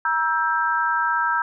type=chord; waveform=sine; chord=E diminished; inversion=second; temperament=just; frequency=949.3 / 1318.5 / 1582.2 Hz; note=Bb5 / E6 / G6; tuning=+31 / 0 / +16 cents; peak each=-23 dBFS; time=0.05-1.42 s; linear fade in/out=2 ms; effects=none